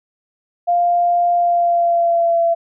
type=tone with pitch glide; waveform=sine; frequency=698.5 to 675.1 Hz; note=F5 to E5; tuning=0 to +41 cents; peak=-12 dBFS; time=0.67-2.55 s; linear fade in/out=20 ms; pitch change=-59 cents; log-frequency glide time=1.35-2.39 s; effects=none